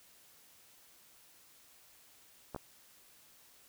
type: clicks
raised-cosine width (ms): 1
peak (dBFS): -26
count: 2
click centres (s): 2.547 / 2.562
effects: white hiss -62 dBFS RMS until 3.68 s